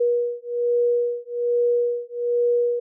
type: beating tone pair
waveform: sine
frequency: 479.9 / 481.1 Hz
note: B4 / B4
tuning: -50 / -45 cents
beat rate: 1.2 Hz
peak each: -22 dBFS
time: 0-2.8 s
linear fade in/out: 10 ms
effects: none